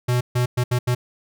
square tone bursts at uneven times, 123.47 Hz, B2, in tune, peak -18 dBFS, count 5, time 0.08-0.21 / 0.35-0.46 / 0.57-0.64 / 0.71-0.79 / 0.87-0.95 s, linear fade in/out 10 ms, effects none

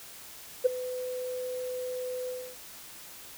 sine tone with ADSR envelope, 504 Hz, B4, 35 cents sharp, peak -15 dBFS, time 0.64-2.57 s, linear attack 20 ms, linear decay 13 ms, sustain -17 dB, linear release 290 ms, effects tanh soft clip ceiling -12 dBFS + white hiss -47 dBFS RMS until 3.37 s

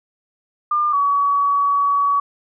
sine tone pair in turn, 1200 / 1132.6 Hz, D6 / C#6, +37 / +37 cents, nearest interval minor second, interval 100 cents, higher first, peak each -15 / -14 dBFS, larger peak second, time 0.71-0.93 / 0.93-2.2 s, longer second, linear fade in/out 5 ms, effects none

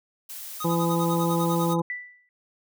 blue noise, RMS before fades -38 dBFS, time 0.29-1.74 s, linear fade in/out 10 ms
square tone with tremolo, 1246 Hz, D#6, 2 cents sharp, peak -30 dBFS, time 0.6-1.8 s, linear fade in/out 5 ms, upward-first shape sine, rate 10 Hz, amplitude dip 100%
harmonic tone, 168.3 Hz, E3, 36 cents sharp, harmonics 1 / 2 / 3 / 5 / 6, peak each -24 / -27 / -29 / -31 / -32 dBFS, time 0.64-1.82 s, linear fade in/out 10 ms
sine tone with exponential decay, 1975.5 Hz, B6, in tune, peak -26 dBFS, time 1.9-2.29 s, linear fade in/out 1 ms, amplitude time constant 83 ms
effects none

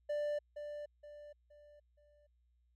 triangle tone with echo, 590 Hz, D5, 8 cents sharp, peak -32 dBFS, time 0.09-0.39 s, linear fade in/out 10 ms, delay 470 ms, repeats 4, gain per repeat -8 dB, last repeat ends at 2.27 s, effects added 60 Hz sine -70 dBFS peak until 2.75 s

